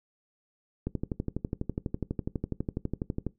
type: click train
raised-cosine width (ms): 3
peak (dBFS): -17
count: 30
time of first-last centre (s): 0.87-3.267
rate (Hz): 12.1
effects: noise-tail reverb RT60 0.2 s tail -20 dB re dry